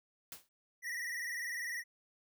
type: noise with exponential decay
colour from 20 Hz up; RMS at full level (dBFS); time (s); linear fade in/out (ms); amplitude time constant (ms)
white; -43; 0.32-0.49; 2; 35
type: tone with vibrato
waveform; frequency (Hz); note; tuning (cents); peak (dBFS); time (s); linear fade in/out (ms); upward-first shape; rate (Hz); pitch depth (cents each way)
square; 1913; A#6; +44; -38; 0.82-1.84; 50; square; 20; 57
effects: none